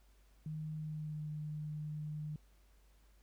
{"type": "tone with pitch glide", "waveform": "sine", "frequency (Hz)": [155.1, 151.65], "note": ["D#3", "D#3"], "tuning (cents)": [-5, -44], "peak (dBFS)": -39, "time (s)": [0.46, 2.36], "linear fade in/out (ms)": 2, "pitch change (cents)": -39, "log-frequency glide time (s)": [0.76, 1.28], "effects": ["added 50 Hz sine -63 dBFS peak until 3.22 s", "pink hiss -73 dBFS RMS until 3.22 s"]}